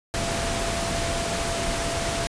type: tone in noise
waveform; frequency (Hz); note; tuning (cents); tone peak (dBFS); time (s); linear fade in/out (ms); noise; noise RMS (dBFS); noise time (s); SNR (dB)
sine; 676; E5; +43; -30; 0.14-2.27; 0; pink; -27; 0.14-2.27; -6
effects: resampled to 22050 Hz